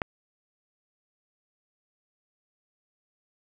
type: click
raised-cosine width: 0.5 ms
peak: -12 dBFS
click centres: 0.018 s
effects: none